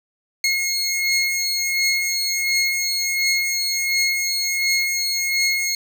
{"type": "beating tone pair", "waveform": "20% pulse", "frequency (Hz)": [2159, 2160.4], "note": ["C#7", "C#7"], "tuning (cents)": [-46, -45], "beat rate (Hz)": 1.4, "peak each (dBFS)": [-15, -19], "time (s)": [0.44, 5.75], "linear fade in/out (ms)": 2, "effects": []}